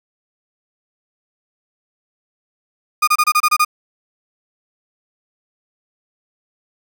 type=tone bursts; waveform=35% pulse; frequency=1224 Hz; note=D#6; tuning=29 cents flat; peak=-9 dBFS; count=8; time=3.02-3.649 s; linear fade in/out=10 ms; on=55 ms; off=27 ms; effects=none